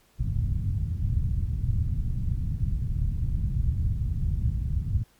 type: low-pass noise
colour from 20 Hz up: white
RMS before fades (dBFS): -26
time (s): 0.18-5.04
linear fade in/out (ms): 20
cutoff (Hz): 120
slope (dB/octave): 24
effects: pink hiss -62 dBFS RMS until 5.19 s + MP3 96 kbps